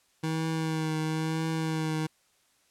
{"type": "tone with vibrato", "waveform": "25% pulse", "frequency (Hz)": 158.9, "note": "D#3", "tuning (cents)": 37, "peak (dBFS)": -24, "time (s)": [0.23, 2.07], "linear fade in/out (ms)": 10, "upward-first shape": "triangle", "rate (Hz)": 1, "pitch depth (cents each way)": 27, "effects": ["white hiss -67 dBFS RMS until 2.7 s", "low-pass 10000 Hz 12 dB/octave"]}